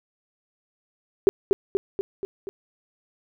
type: tone with echo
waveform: sine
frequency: 391.1 Hz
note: G4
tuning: 4 cents flat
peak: -10 dBFS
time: 1.27-1.29 s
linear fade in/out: 0 ms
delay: 240 ms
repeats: 5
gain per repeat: -4 dB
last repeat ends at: 2.49 s
effects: none